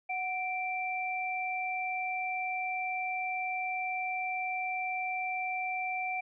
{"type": "tone pair together", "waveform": "sine", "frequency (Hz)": [740, 2349], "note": ["F#5", "D7"], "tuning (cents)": [0, 0], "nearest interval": "octave + minor sixth", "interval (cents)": 2000, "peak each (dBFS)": [-34, -34], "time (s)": [0.09, 6.21], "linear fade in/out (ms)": 10, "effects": []}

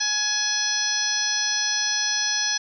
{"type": "harmonic tone with a mistuned harmonic", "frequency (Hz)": 840, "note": "G#5", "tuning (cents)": 19, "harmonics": [1, 2, 3, 4, 5, 6, 7], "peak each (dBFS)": [-37, -28, -37, -31, -29, -27, -26], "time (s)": [0, 2.58], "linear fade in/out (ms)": 10, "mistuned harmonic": 6, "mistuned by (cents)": 56, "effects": []}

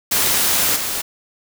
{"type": "noise with level steps", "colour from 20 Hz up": "white", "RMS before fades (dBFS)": [-17, -23], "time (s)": [0.11, 1.02], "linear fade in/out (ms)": 10, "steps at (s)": 0.76, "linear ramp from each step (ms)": 2, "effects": []}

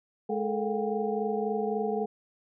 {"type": "tone cluster", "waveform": "sine", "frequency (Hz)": [211, 428, 451.7, 718, 791], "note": ["G#3", "A4", "A4", "F5", "G5"], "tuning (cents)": [28, -48, 45, 48, 15], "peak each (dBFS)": [-33, -30, -34, -36, -37], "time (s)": [0.29, 2.06], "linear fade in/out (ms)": 10, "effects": []}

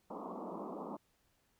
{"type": "band-pass noise", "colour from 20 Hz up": "pink", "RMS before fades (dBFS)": -44, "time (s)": [0.1, 0.97], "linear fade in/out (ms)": 5, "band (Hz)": [180, 1200], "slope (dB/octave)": 96, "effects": ["pink hiss -75 dBFS RMS until 1.59 s"]}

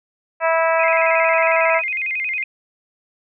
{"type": "harmonic tone", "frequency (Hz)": 327, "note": "E4", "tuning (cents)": -14, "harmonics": [2, 3, 4, 5, 6, 7, 8], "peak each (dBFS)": [-17, -21, -23, -25, -27, -28, -29], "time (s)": [0.4, 1.82], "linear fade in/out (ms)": 50}
{"type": "tone with vibrato", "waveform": "sine", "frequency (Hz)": 2295, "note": "D7", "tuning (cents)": -40, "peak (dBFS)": -20, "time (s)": [0.79, 2.44], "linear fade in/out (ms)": 5, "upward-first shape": "square", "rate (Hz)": 11, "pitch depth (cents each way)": 150}
{"effects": []}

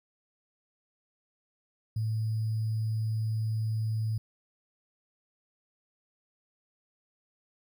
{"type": "tone with sample-and-hold", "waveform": "sine", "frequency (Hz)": 110, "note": "A2", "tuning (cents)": 0, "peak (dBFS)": -27, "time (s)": [1.96, 4.18], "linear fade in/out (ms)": 5, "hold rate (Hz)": 4900, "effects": []}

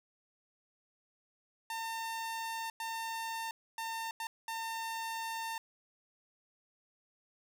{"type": "tone bursts at uneven times", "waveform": "sawtooth", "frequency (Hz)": 905, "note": "A5", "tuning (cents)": 48, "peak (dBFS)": -33, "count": 5, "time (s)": [[1.7, 2.7], [2.8, 3.51], [3.78, 4.11], [4.2, 4.27], [4.48, 5.58]], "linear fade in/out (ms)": 2, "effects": []}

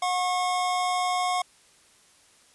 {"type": "tone pair together", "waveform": "square", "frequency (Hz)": [725.5, 1087], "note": ["F#5", "C#6"], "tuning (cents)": [-34, -34], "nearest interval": "perfect fifth", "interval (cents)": 700, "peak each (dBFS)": [-26, -29], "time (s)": [0.02, 1.42], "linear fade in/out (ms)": 5, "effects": ["white hiss -58 dBFS RMS until 2.54 s", "resampled to 24000 Hz"]}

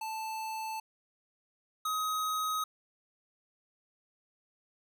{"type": "tone pair in turn", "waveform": "square", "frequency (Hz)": [880, 1262.8], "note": ["A5", "D#6"], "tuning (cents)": [0, 25], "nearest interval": "tritone", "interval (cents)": 625, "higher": "second", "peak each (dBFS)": [-36, -31], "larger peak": "second", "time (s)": [[0.01, 0.8], [1.85, 2.64]], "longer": "neither", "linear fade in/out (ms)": 5, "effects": []}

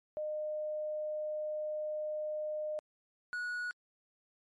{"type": "tone pair in turn", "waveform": ["sine", "triangle"], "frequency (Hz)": [610, 1461.3], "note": ["D#5", "F#6"], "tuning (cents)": [-34, -22], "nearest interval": "octave + minor third", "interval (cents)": 1512, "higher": "second", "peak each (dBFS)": [-34, -33], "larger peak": "second", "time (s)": [[0.17, 2.79], [3.33, 3.71]], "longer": "first", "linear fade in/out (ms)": 0, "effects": ["MP3 48 kbps"]}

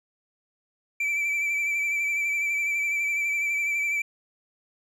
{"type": "tone with vibrato", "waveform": "triangle", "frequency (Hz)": 2324, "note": "D7", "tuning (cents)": -19, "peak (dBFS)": -22, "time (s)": [1, 4.02], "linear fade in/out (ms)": 5, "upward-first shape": "sine", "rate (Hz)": 12, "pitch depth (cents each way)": 31, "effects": []}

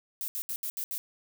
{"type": "noise bursts at uneven times", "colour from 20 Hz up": "violet", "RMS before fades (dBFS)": -34, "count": 6, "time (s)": [[0.21, 0.28], [0.35, 0.42], [0.49, 0.56], [0.63, 0.7], [0.77, 0.84], [0.91, 0.98]], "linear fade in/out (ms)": 0, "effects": []}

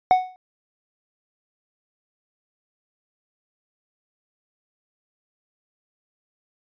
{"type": "tone with exponential decay", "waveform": "triangle", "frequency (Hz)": 740, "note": "F#5", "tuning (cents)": 0, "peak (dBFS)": -7, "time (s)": [0.11, 0.36], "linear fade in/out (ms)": 0, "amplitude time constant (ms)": 53, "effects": ["resampled to 11025 Hz"]}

